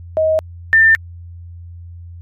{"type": "tone pair in turn", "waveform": "sine", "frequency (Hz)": [631, 1792.5], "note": ["D#5", "A6"], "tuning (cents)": [24, 32], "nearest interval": "octave + tritone", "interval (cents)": 1808, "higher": "second", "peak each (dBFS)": [-11, -6], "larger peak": "second", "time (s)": [[0.17, 0.39], [0.73, 0.95]], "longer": "neither", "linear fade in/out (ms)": 0, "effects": ["added 86 Hz sine -31 dBFS peak until 2.21 s", "MP3 64 kbps"]}